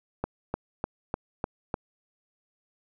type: click train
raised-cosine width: 1 ms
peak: -14 dBFS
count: 6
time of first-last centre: 0.24-1.742 s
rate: 3.33 Hz
effects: none